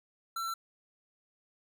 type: tone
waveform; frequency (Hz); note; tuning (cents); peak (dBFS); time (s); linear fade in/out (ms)
square; 1346; E6; +36; -34; 0.36-0.54; 5
effects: none